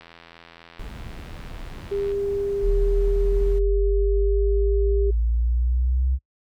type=click train; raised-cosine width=0.3 ms; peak=-28 dBFS; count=178; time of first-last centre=0.01-2.117 s; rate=84 Hz
type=noise; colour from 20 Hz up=brown; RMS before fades=-36 dBFS; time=0.79-3.59 s; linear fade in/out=5 ms
type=tone with pitch glide; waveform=sine; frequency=400.7 to 398.4 Hz; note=G4 to G4; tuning=+38 to +28 cents; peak=-22 dBFS; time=1.91-5.11 s; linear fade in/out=10 ms; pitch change=-10 cents; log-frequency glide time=2.85-4.97 s
type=exponential sweep; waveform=sine; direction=up; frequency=38.13 to 65.41 Hz; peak=-18 dBFS; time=2.61-6.19 s; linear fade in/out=50 ms
effects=noise-tail reverb RT60 0.1 s tail -25 dB re dry